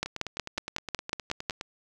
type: two click trains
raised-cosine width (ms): 0.2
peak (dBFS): -11 / -18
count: 9 / 16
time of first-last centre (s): 0.03-1.498 / 0.06-1.611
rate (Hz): 5.45 / 9.67
effects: none